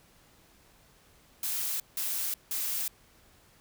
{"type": "noise bursts", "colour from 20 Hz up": "blue", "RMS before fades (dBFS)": -32, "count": 3, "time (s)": [1.43, 2.88], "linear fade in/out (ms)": 2, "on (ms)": 370, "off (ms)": 170, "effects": ["pink hiss -61 dBFS RMS until 3.6 s"]}